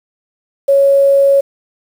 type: tone with quantisation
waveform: sine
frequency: 554.4 Hz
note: C#5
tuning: in tune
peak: -6 dBFS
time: 0.68-1.41 s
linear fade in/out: 10 ms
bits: 6
effects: none